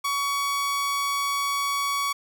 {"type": "tone", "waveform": "sawtooth", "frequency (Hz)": 1125, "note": "C#6", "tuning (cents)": 25, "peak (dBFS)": -20, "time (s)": [0.04, 2.13], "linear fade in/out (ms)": 10, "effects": []}